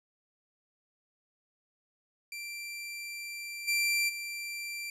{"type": "tone with level steps", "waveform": "sawtooth", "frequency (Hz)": 2355, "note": "D7", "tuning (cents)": 4, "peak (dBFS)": [-35, -23, -33], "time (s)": [2.32, 4.9], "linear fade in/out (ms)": 2, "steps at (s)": [3.67, 4.08], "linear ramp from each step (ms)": 20, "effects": ["resampled to 32000 Hz"]}